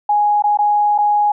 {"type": "tone with dropouts", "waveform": "sine", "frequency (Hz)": 830.6, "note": "G#5", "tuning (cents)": 0, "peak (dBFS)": -11, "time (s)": [0.09, 1.32], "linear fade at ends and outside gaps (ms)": 5, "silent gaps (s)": [[0.423, 0.439], [0.573, 0.588], [0.98, 0.985]], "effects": []}